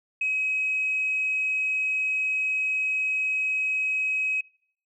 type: tone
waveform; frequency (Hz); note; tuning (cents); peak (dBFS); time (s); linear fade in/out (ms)
sine; 2544; D#7; +38; -22; 0.21-4.41; 5
effects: noise-tail reverb RT60 0.6 s tail -25 dB re dry + tanh soft clip ceiling -18 dBFS